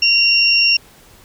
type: tone pair together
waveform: sine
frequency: 2763 / 5493 Hz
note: F7 / F8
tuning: -19 / -30 cents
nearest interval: octave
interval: 1189 cents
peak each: -13 dBFS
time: 0.02-0.77 s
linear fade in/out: 5 ms
effects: pink hiss -46 dBFS RMS until 1.24 s